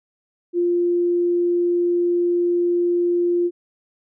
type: tone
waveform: sine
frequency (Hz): 349.2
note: F4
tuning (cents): 0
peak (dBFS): -16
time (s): 0.53-3.51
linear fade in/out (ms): 50
effects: none